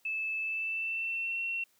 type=tone with pitch glide; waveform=sine; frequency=2620 to 2720 Hz; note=E7 to F7; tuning=-11 to -46 cents; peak=-31 dBFS; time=0.05-1.64 s; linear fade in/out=5 ms; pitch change=+65 cents; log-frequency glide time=0.39-1.41 s; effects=white hiss -69 dBFS RMS until 1.79 s + high-pass 100 Hz 12 dB/octave